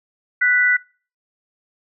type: tone pair together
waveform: sine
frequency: 1481 / 1975.5 Hz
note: F#6 / B6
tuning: +1 / 0 cents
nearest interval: perfect fourth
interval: 499 cents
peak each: -16 dBFS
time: 0.41-0.77 s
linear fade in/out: 10 ms
effects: noise-tail reverb RT60 0.4 s tail -24 dB re dry